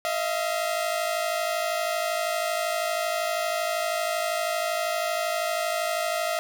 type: tone pair together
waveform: sawtooth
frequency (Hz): 633 / 685.7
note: D#5 / F5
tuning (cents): +30 / -32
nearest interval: minor second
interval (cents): 138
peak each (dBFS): -24 / -24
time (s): 0.05-6.39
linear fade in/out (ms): 0
effects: none